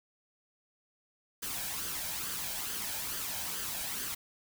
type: noise with flanger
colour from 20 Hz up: white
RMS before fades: -37 dBFS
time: 1.42-4.15 s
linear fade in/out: 10 ms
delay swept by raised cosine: 0.63 to 1.3 ms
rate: 2.3 Hz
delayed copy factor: +0.5
effects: none